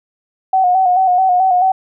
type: tone with vibrato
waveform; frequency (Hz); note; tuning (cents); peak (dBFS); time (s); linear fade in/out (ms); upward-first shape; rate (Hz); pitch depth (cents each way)
sine; 740; F#5; 0; -9; 0.53-1.72; 5; square; 4.6; 44
effects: none